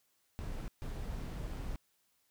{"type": "noise bursts at uneven times", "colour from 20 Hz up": "brown", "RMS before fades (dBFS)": -40, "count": 2, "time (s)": [[0.39, 0.68], [0.82, 1.76]], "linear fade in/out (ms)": 0, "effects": ["white hiss -75 dBFS RMS until 2.3 s"]}